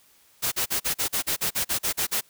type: noise bursts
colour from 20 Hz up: white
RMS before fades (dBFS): -25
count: 13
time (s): 0.42-2.212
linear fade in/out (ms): 20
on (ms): 100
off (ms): 41
effects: white hiss -59 dBFS RMS until 2.29 s